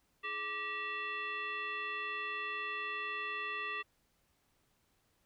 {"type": "tone with frequency modulation", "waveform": "sine", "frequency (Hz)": 1926, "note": "B6", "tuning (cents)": -44, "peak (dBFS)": -36, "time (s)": [0.23, 3.83], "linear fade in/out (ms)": 20, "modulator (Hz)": 752, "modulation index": 1.4, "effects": ["pink hiss -75 dBFS RMS until 5.25 s"]}